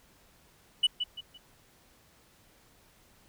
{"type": "tone with echo", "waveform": "sine", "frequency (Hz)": 2960, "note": "F#7", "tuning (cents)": 0, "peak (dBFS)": -17, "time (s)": [0.83, 0.87], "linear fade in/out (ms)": 10, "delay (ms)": 170, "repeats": 3, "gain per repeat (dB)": -10, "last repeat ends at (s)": 1.38, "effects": ["tanh soft clip ceiling -19 dBFS", "pink hiss -62 dBFS RMS until 3.28 s"]}